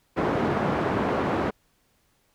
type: band-pass noise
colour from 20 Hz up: pink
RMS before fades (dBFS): -25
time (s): 0.16-1.51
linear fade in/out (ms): 20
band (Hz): 160 to 1200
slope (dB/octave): 12
effects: pink hiss -67 dBFS RMS until 2.34 s